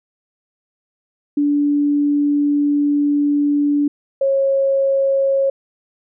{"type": "tone pair in turn", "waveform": "sine", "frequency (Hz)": [290, 545.1], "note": ["D4", "C#5"], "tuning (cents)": [-22, -29], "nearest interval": "major seventh", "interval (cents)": 1093, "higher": "second", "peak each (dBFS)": -13, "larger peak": "neither", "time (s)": [[1.37, 3.88], [4.21, 5.5]], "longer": "first", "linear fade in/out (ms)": 5, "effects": []}